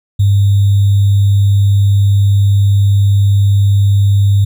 sine tone with sample-and-hold, 100 Hz, G2, 35 cents sharp, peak -6 dBFS, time 0.19-4.45 s, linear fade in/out 10 ms, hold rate 3675 Hz, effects none

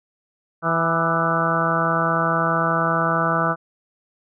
harmonic tone with a mistuned harmonic, 164.81 Hz, E3, in tune, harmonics 1 / 2 / 3 / 4 / 5 / 6 / 7 / 8 / 9, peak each -25 / -30 / -29 / -25 / -30 / -29 / -24 / -24 / -26 dBFS, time 0.62-3.56 s, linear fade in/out 50 ms, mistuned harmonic 7, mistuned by +50 cents, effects none

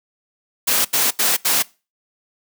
white noise bursts, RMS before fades -17 dBFS, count 4, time 0.67-1.627 s, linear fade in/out 10 ms, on 180 ms, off 79 ms, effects noise-tail reverb RT60 0.3 s tail -22 dB re dry + high-pass 200 Hz 12 dB/octave

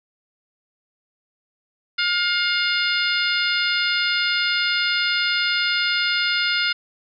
harmonic tone, 710 Hz, F5, 28 cents sharp, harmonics 2 / 3 / 4 / 5 / 6 / 7, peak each -23 / -25 / -26 / -27 / -28 / -28 dBFS, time 1.98-6.73 s, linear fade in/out 10 ms, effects none

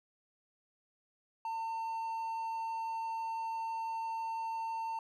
triangle tone, 903 Hz, A5, 45 cents sharp, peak -33 dBFS, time 1.45-4.99 s, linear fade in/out 2 ms, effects none

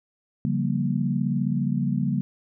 sine chord, G half-diminished seventh, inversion second, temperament just, 141.12 / 176.4 / 196 / 235.2 Hz, Db3 / F3 / G3 / Bb3, +31 / +18 / 0 / +16 cents, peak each -26 / -29 / -27 / -27 dBFS, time 0.45-2.21 s, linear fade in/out 0 ms, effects none

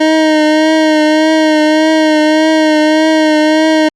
25% pulse tone with vibrato, 311.1 Hz, D#4, in tune, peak -3 dBFS, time 0-3.89 s, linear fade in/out 10 ms, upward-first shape triangle, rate 1.7 Hz, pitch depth 34 cents each way, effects low-pass 5000 Hz 12 dB/octave + Opus 48 kbps

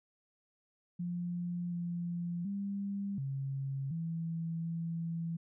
sine tone with pitch steps, 175.1 / 173 / 199.2 / 136.4 / 165.1 / 166.4 Hz, F3 / F3 / G3 / C#3 / E3 / E3, +5 / -16 / +28 / -28 / +3 / +17 cents, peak -34 dBFS, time 0.99-5.37 s, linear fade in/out 10 ms, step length 730 ms, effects none

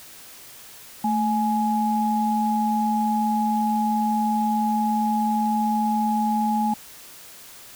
sine tone pair together, 220 / 837.8 Hz, A3 / G#5, 0 / +15 cents, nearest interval octave + major seventh, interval 2315 cents, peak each -22 dBFS, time 1.04-6.74 s, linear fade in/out 5 ms, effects white hiss -44 dBFS RMS until 7.75 s

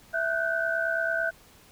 sine tone cluster, 660 / 1476 / 1545 Hz, E5 / F#6 / G6, +2 / -5 / -26 cents, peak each -29 dBFS, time 0.13-1.31 s, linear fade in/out 20 ms, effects pink hiss -55 dBFS RMS until 1.71 s

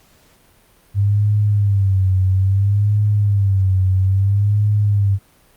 sine tone with vibrato, 99 Hz, G2, 18 cents sharp, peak -12 dBFS, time 0.94-5.19 s, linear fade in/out 50 ms, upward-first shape sine, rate 0.6 Hz, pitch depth 93 cents each way, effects pink hiss -53 dBFS RMS until 5.56 s + Opus 48 kbps

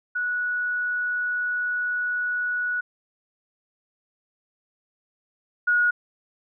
sine tone pair in turn, 1468 / 1450.3 Hz, F#6 / F#6, -14 / -35 cents, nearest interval unison, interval 21 cents, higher first, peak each -23 / -17 dBFS, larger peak second, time 0.15-2.81 / 5.67-5.91 s, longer first, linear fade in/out 10 ms, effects none

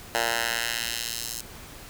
10% pulse tone with high-pass filter sweep, 116.4 Hz, A#2, 2 cents flat, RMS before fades -29 dBFS, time 0.15-1.41 s, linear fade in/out 0 ms, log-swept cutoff 790 to 6500 Hz, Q 0.91, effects pink hiss -44 dBFS RMS until 1.89 s

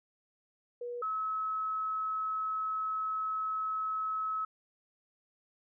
sine tone pair in turn, 483.2 / 1290 Hz, B4 / E6, -38 / -38 cents, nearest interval octave + perfect fourth, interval 1700 cents, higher second, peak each -36 / -31 dBFS, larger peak second, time 0.81-1.02 / 1.02-4.45 s, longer second, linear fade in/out 5 ms, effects none

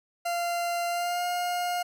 40% pulse tone with pitch glide, 692 to 710.2 Hz, F5 to F5, -16 to +29 cents, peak -26 dBFS, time 0.25-1.83 s, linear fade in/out 10 ms, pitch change +45 cents, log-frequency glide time 0.88-1.25 s, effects none

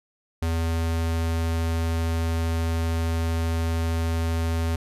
square tone, 82.41 Hz, E2, in tune, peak -23 dBFS, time 0.42-4.76 s, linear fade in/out 5 ms, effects resampled to 32000 Hz

